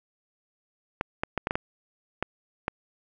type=clicks; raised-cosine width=0.5 ms; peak=-11 dBFS; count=8; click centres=1.011 / 1.235 / 1.377 / 1.471 / 1.509 / 1.555 / 2.226 / 2.681 s; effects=none